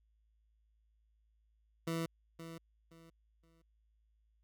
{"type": "tone with echo", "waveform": "20% pulse", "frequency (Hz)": 164.81, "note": "E3", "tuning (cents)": 0, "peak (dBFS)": -30, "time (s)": [1.87, 2.06], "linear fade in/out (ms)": 5, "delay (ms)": 520, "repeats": 3, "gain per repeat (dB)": -11, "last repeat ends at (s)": 3.62, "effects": ["added 54 Hz sine -70 dBFS peak until 4.43 s"]}